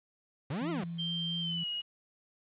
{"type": "linear two-way sweep", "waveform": "40% pulse", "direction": "up then down", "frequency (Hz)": [119.6, 354.5, 158], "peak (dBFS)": -32, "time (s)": [0.5, 0.84], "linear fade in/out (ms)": 5, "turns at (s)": 0.7}
{"type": "tone with vibrato", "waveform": "sine", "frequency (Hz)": 168.1, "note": "E3", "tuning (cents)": 34, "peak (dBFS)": -36, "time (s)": [0.61, 1.64], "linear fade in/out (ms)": 10, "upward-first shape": "triangle", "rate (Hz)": 4.3, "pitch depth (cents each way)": 17}
{"type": "tone with pitch glide", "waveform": "sine", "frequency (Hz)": [3150, 2889], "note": ["G7", "F#7"], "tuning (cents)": [8, -42], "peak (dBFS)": -33, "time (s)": [0.98, 1.82], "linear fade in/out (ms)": 20, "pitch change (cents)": -150, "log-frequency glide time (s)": [1.41, 1.67]}
{"effects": ["resampled to 8000 Hz", "10-bit"]}